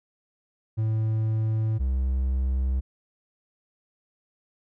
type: tone pair in turn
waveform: triangle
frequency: 110 / 65.14 Hz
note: A2 / C2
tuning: 0 / -7 cents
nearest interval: major sixth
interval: 907 cents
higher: first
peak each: -20 / -20 dBFS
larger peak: neither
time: 0.77-1.79 / 1.79-2.81 s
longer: neither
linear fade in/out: 20 ms
effects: none